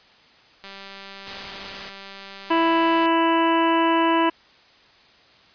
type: click train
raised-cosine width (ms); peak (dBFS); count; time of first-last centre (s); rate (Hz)
0.2; -22; 475; 0.64-3.058; 196
type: noise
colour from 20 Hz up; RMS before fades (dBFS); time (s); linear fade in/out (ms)
white; -34; 1.26-1.9; 10
type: harmonic tone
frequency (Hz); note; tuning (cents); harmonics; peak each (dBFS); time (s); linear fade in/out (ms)
330.4; E4; +4; 1 / 2 / 3 / 4 / 5 / 6 / 7 / 8 / 9; -20 / -26 / -20 / -34 / -30 / -35 / -38 / -32 / -32; 2.5-4.3; 10
effects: white hiss -53 dBFS RMS until 5.54 s + resampled to 11025 Hz